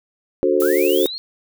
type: chord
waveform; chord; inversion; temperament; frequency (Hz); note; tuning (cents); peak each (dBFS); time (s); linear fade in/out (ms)
sine; D dominant seventh; none; just; 293.7 / 367.1 / 440.5 / 528.6; D4 / F#4 / A4 / C5; 0 / -14 / +2 / +18; -23 / -17 / -20 / -20; 0.43-1.06; 0
type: noise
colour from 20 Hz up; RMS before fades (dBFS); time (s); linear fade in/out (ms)
violet; -27; 0.6-1.07; 2
type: linear sweep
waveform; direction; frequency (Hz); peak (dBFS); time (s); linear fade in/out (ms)
sine; up; 1263 to 4354; -26; 0.62-1.18; 0
effects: none